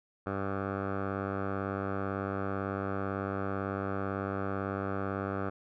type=tone with low-pass filter; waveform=10% pulse; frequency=98 Hz; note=G2; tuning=in tune; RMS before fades=-34 dBFS; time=0.26-5.5 s; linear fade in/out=10 ms; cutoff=1200 Hz; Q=3.1; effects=none